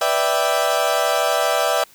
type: chord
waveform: 30% pulse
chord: E minor seventh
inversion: second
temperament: equal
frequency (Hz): 493.9 / 587.3 / 659.3 / 784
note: B4 / D5 / E5 / G5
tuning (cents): 0 / 0 / 0 / 0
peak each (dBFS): -23 / -19 / -18 / -21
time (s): 0.01-1.84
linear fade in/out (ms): 5
effects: white hiss -50 dBFS RMS until 1.94 s